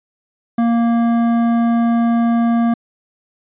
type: tone with hard clipping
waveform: triangle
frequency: 233.1 Hz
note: A#3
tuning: in tune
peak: -14 dBFS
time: 0.58-2.74 s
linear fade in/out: 5 ms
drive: 15 dB
effects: resampled to 8000 Hz